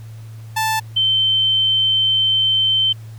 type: tone pair in turn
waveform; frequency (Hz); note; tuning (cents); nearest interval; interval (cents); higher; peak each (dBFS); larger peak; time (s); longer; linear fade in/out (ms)
sawtooth / sine; 880 / 3096; A5 / G7; 0 / -22; octave + minor seventh; 2178; second; -13; neither; 0.56-0.8 / 0.96-2.93; second; 10
effects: added 111 Hz sine -32 dBFS peak until 3.18 s + pink hiss -50 dBFS RMS until 3.18 s